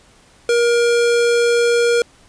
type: tone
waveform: square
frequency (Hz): 473.4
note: A#4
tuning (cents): +27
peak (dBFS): -13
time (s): 0.49-2.02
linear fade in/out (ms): 2
effects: pink hiss -50 dBFS RMS until 2.28 s + resampled to 22050 Hz